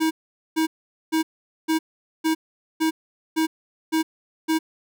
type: tone bursts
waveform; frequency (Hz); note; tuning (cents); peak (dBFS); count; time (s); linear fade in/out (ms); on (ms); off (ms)
square; 319.2; D#4; +44; -19; 9; 0-4.59; 20; 110; 450
effects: none